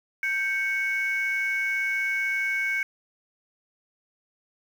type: tone pair together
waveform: sine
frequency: 1568 / 2221 Hz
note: G6 / C#7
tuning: 0 / +3 cents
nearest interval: tritone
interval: 603 cents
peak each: -27 / -24 dBFS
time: 0.23-2.83 s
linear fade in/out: 2 ms
effects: tanh soft clip ceiling -19 dBFS + 8-bit